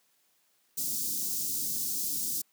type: band-stop noise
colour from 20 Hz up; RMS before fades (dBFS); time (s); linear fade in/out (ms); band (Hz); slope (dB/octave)
white; -32; 0.77-2.42; 10; 310 to 5000; 24
effects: white hiss -70 dBFS RMS until 2.52 s + high-pass 150 Hz 12 dB/octave